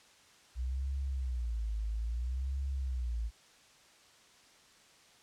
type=tone with vibrato; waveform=sine; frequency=60.4 Hz; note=B1; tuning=38 cents flat; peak=-32 dBFS; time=0.55-3.31 s; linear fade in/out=50 ms; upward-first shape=sine; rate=0.6 Hz; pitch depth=210 cents each way; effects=white hiss -61 dBFS RMS until 5.22 s + low-pass 7000 Hz 12 dB/octave